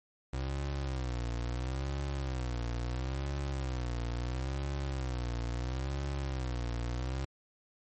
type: tone with vibrato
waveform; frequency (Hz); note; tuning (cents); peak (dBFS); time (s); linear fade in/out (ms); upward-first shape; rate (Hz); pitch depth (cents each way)
30% pulse; 64.1; C2; -35; -30; 0.33-7.25; 5; sine; 0.74; 150
effects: MP3 32 kbps